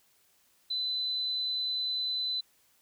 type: tone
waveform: sine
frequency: 4015 Hz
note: B7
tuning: 28 cents sharp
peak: -29 dBFS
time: 0.7-2.41 s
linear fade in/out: 10 ms
effects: white hiss -67 dBFS RMS until 2.81 s